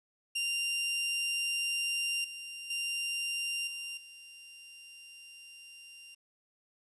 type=tone with level steps; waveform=sawtooth; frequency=2784 Hz; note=F7; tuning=6 cents flat; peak=-27 / -38 / -29 / -35 / -46 dBFS; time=0.35-6.15 s; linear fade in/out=10 ms; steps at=2.24 / 2.7 / 3.67 / 3.97 s; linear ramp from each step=5 ms; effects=resampled to 24000 Hz + 11-bit